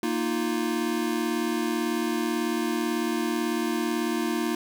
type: chord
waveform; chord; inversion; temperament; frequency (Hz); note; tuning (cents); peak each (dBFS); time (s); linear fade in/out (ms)
square; Bb suspended fourth; none; equal; 233.1 / 311.1 / 349.2; Bb3 / Eb4 / F4; 0 / 0 / 0; -30; 0.03-4.55; 2
effects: none